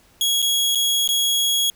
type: tone with dropouts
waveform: sawtooth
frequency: 3322 Hz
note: G#7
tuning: in tune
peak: -14 dBFS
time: 0.21-1.7 s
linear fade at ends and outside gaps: 1 ms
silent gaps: 0.419-0.425 / 0.749-0.755 / 1.076-1.089 s
effects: pink hiss -55 dBFS RMS until 1.75 s